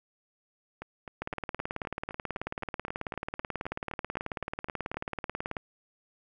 two click trains, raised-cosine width 0.5 ms, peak -18 / -24 dBFS, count 81 / 17, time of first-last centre 1.22-5.568 / 0.82-4.944 s, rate 18.4 / 3.88 Hz, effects none

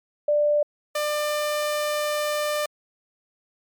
sine / sawtooth tone pair in turn, 591 / 596.8 Hz, D5 / D5, +11 / +28 cents, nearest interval unison, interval 17 cents, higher second, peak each -17 / -19 dBFS, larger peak first, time 0.28-0.63 / 0.95-2.66 s, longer second, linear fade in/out 5 ms, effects MP3 96 kbps

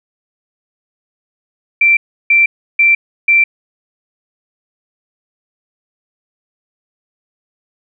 sine tone bursts, 2349 Hz, D7, in tune, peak -6 dBFS, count 4, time 1.81-3.44 s, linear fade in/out 5 ms, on 160 ms, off 330 ms, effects none

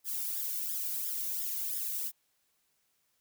violet noise with flanger, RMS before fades -35 dBFS, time 0.04-2.12 s, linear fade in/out 50 ms, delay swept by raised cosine 0.57 to 1.41 ms, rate 2.9 Hz, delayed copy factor +0.8, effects white hiss -75 dBFS RMS until 3.2 s

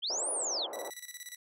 sine linear two-way sweep, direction up then down, 2960 to 9890 to 2960 Hz, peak -31 dBFS, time 0.02-0.67 s, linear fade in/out 20 ms, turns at 0.31 s
white band-pass noise, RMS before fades -41 dBFS, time 0.1-0.9 s, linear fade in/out 2 ms, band 420 to 780 Hz, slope 24 dB/octave
10% pulse tone with tremolo, 1963 Hz, B6, 11 cents flat, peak -32 dBFS, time 0.73-1.36 s, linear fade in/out 2 ms, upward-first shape square, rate 17 Hz, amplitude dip 75%
effects none

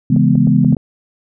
sine chord, C# minor seventh, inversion none, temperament equal with one note detuned, 136.37 / 164.81 / 207.7 / 246.9 Hz, C#3 / E3 / G#3 / B3, -28 / 0 / 0 / 0 cents, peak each -14 dBFS, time 0.1-0.75 s, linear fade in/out 5 ms
clicks, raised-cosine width 2 ms, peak -14 dBFS, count 6, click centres 0.163 / 0.354 / 0.472 / 0.647 / 0.726 / 0.768 s
effects none

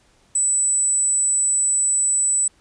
sine tone, 7960 Hz, B8, 13 cents sharp, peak -16 dBFS, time 0.35-2.48 s, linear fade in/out 5 ms, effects pink hiss -58 dBFS RMS until 2.6 s + resampled to 22050 Hz

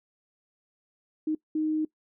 sine tone bursts at uneven times, 310.6 Hz, D#4, 3 cents flat, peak -24 dBFS, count 2, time 1.27-1.35 / 1.55-1.85 s, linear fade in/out 5 ms, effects noise-tail reverb RT60 0.1 s tail -21 dB re dry

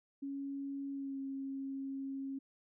sine tone with pitch glide, 277.2 to 271.3 Hz, C#4 to C#4, 0 to -37 cents, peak -38 dBFS, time 0.22-2.39 s, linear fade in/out 10 ms, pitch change -37 cents, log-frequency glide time 0.92-1.19 s, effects none

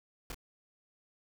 pink noise with echo, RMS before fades -40 dBFS, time 0.3-0.32 s, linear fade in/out 2 ms, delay 25 ms, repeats 1, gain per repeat -3 dB, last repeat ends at 0.345 s, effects none

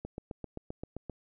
click train, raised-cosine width 2 ms, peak -25 dBFS, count 9, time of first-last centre 0.05-1.097 s, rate 7.64 Hz, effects none

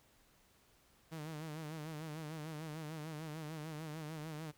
sawtooth tone with vibrato, 155.56 Hz, D#3, in tune, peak -39 dBFS, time 1.11-4.52 s, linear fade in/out 20 ms, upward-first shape sine, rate 6.7 Hz, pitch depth 79 cents each way, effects pink hiss -69 dBFS RMS until 4.57 s

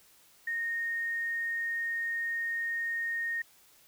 sine tone with quantisation, 1851 Hz, A#6, 13 cents flat, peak -30 dBFS, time 0.47-3.42 s, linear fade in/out 5 ms, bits 10, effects white hiss -61 dBFS RMS until 3.87 s

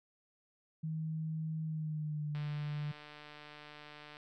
sine tone with pitch glide, 158.4 to 147.79 Hz, D#3 to D3, +31 to +11 cents, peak -35 dBFS, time 0.83-2.92 s, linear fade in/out 10 ms, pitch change -120 cents, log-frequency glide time 1.64-2.38 s
click train, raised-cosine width 0.3 ms, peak -35 dBFS, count 272, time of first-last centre 2.35-4.169 s, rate 149 Hz
effects none

